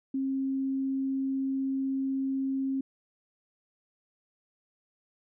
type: tone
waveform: sine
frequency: 268.4 Hz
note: C4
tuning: 44 cents sharp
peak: -27 dBFS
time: 0.14-2.81 s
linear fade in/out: 5 ms
effects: none